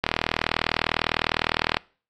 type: click train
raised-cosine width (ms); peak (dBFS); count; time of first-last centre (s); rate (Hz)
0.3; -4; 70; 0.04-1.769; 39.9
effects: noise-tail reverb RT60 0.4 s tail -24 dB re dry + AAC 48 kbps